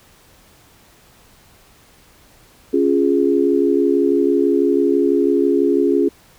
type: chord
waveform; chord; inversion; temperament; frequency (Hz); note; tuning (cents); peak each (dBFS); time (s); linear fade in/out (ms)
sine; Db major; none; equal; 277.2 / 349.2 / 415.3; Db4 / F4 / Ab4; 0 / 0 / 0; -17; 2.73-6.09; 10
effects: pink hiss -50 dBFS RMS until 6.38 s